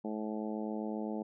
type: harmonic tone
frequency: 107.7 Hz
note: A2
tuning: 37 cents flat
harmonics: 2 / 3 / 4 / 5 / 6 / 7 / 8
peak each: -37 / -41 / -43 / -45 / -47 / -48 / -49 dBFS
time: 0.04-1.23 s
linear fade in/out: 10 ms
effects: none